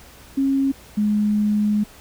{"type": "tone pair in turn", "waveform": "sine", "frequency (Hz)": [272, 209.5], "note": ["C#4", "G#3"], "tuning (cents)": [-33, 15], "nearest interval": "perfect fourth", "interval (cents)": 452, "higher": "first", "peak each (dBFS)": -16, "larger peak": "neither", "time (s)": [[0.37, 0.72], [0.97, 1.84]], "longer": "second", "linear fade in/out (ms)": 10, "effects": ["added 60 Hz sine -50 dBFS peak until 2 s", "pink hiss -46 dBFS RMS until 2 s"]}